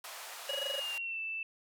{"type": "band-pass noise", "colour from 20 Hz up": "pink", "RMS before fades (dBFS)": -46, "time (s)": [0.04, 0.98], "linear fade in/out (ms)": 2, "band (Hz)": [660, 15000], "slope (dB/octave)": 24}
{"type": "tone bursts", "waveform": "square", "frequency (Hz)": 558, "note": "C#5", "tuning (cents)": 11, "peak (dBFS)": -35, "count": 8, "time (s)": [0.49, 0.798], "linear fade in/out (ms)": 5, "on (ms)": 21, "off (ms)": 20}
{"type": "tone with pitch glide", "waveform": "sine", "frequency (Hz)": [2890, 2650], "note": ["F#7", "E7"], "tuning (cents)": [-41, 9], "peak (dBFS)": -35, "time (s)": [0.49, 1.43], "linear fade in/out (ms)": 2, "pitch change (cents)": -150, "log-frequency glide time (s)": [0.73, 1.2]}
{"effects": []}